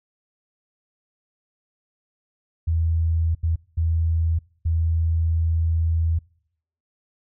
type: tone bursts at uneven times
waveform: sine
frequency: 82 Hz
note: E2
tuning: 9 cents flat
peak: -18 dBFS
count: 4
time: 2.67-3.35 / 3.43-3.56 / 3.77-4.39 / 4.65-6.19 s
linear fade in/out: 10 ms
effects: noise-tail reverb RT60 0.7 s tail -26 dB re dry